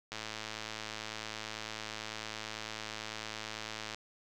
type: click train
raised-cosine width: 0.2 ms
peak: -22 dBFS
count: 418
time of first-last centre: 0.12-3.946 s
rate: 109 Hz
effects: none